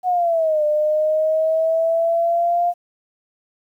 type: exponential two-way sweep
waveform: sine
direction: down then up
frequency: 740 to 599 to 703 Hz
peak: -15 dBFS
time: 0.03-2.74 s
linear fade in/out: 50 ms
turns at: 0.64 s
effects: 9-bit